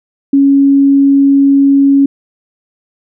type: tone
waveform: sine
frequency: 277.2 Hz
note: C#4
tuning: in tune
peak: -4 dBFS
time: 0.33-2.06 s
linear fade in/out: 5 ms
effects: none